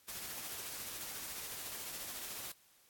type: noise with tremolo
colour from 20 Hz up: white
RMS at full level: -43 dBFS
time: 0.08-2.52 s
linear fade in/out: 5 ms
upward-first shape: sine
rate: 14 Hz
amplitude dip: 25%
effects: white hiss -67 dBFS RMS until 2.89 s + AAC 64 kbps